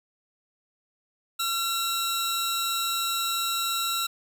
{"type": "tone pair together", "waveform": "sawtooth", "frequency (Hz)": [1361, 3862], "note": ["F6", "B7"], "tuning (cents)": [-45, -39], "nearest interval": "octave + tritone", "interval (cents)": 1806, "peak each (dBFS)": -25, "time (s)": [1.39, 4.07], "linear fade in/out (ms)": 10, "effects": []}